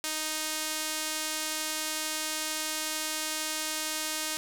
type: tone with band-pass filter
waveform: sawtooth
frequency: 311.1 Hz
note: D#4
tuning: in tune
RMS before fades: -33 dBFS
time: 0.04-4.37 s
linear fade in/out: 0 ms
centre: 8200 Hz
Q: 0.62
effects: 9-bit